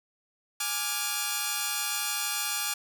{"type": "chord", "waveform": "5% pulse", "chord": "D diminished", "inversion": "second", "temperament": "equal with one note detuned", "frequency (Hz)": [830.6, 1174.7, 1408.3], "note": ["Ab5", "D6", "F6"], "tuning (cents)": [0, 0, 14], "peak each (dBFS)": -21, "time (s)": [0.6, 2.74], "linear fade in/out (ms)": 5, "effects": []}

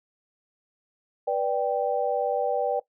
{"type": "chord", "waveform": "sine", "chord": "G major", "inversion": "first", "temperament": "just", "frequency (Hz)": [490, 588, 784], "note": ["B4", "D5", "G5"], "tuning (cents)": [-14, 2, 0], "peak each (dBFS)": -27, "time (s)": [1.27, 2.8], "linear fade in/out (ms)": 10, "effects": ["noise-tail reverb RT60 0.1 s tail -18 dB re dry"]}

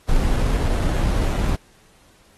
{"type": "noise with sample-and-hold", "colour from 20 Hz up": "brown", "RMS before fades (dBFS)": -19, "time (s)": [0.08, 1.56], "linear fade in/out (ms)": 10, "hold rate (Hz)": 4900, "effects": ["pink hiss -55 dBFS RMS until 2.37 s", "AAC 32 kbps"]}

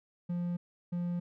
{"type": "tone bursts at uneven times", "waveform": "triangle", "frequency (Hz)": 174.9, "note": "F3", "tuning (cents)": 3, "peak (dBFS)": -29, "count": 2, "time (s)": [[0.29, 0.57], [0.92, 1.2]], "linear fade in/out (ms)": 10, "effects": []}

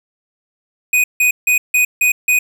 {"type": "tone bursts", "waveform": "square", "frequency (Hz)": 2489, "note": "D#7", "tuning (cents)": 0, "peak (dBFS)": -11, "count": 6, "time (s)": [0.93, 2.39], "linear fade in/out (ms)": 5, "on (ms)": 110, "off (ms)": 160, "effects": []}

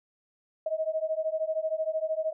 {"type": "beating tone pair", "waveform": "sine", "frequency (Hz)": [627, 640], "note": ["D#5", "D#5"], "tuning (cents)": [13, 49], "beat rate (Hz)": 13, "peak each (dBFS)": [-30, -30], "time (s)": [0.66, 2.33], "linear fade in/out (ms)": 5, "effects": []}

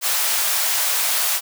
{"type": "high-pass noise", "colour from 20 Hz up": "white", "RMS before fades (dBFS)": -20, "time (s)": [0.01, 1.41], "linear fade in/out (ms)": 50, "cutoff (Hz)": 590, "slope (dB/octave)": 24, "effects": []}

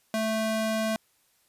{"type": "ring-modulated tone", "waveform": "square", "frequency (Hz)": 440, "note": "A4", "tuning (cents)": 0, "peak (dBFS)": -23, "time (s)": [0.14, 0.96], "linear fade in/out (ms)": 0, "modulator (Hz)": 221, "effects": ["white hiss -67 dBFS RMS until 1.48 s", "resampled to 32000 Hz"]}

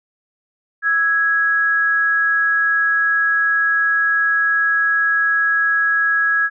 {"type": "tone pair together", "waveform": "sine", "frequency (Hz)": [1318.5, 1661.2], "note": ["E6", "G#6"], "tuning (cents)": [0, 0], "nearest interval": "major third", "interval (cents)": 400, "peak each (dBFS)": [-22, -14], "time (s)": [0.82, 6.5], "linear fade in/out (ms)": 50, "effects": []}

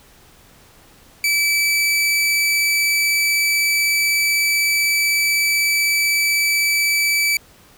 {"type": "tone", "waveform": "sawtooth", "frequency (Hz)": 2308, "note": "D7", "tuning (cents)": -31, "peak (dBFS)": -12, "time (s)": [1.24, 7.37], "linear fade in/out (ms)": 2, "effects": ["pink hiss -49 dBFS RMS until 7.77 s"]}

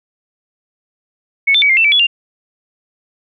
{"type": "tone with pitch steps", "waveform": "sine", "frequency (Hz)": [2209, 3549, 2270, 2112, 2672, 2313, 3392, 2792], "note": ["C#7", "A7", "C#7", "C7", "E7", "D7", "G#7", "F7"], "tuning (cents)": [-7, 14, 41, 16, 23, -27, 36, -1], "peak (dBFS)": -8, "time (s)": [1.47, 2.07], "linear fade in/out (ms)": 10, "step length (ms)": 75, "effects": []}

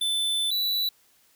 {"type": "tone pair in turn", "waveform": "square", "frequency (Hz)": [3520, 3951], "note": ["A7", "B7"], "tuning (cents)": [0, 0], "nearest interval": "major second", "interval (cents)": 200, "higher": "second", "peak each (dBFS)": [-24, -24], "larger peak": "neither", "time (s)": [[0.01, 0.51], [0.51, 0.89]], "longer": "first", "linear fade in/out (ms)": 5, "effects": ["white hiss -62 dBFS RMS until 1.35 s"]}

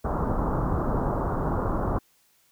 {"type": "low-pass noise", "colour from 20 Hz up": "pink", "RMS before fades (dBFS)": -26, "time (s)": [0.04, 1.99], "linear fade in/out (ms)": 10, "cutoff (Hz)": 1300, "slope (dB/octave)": 48, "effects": ["white hiss -64 dBFS RMS until 2.51 s"]}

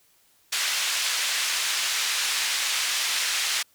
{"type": "band-pass noise", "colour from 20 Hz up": "pink", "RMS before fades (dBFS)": -26, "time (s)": [0.52, 3.63], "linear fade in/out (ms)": 10, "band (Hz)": [2100, 7800], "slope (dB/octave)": 12, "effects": ["white hiss -62 dBFS RMS until 3.74 s"]}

